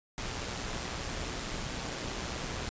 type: noise with amplitude modulation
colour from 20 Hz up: pink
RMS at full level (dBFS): -35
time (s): 0.18-2.69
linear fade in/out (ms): 0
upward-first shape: sine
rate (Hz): 122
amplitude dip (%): 40
effects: resampled to 16000 Hz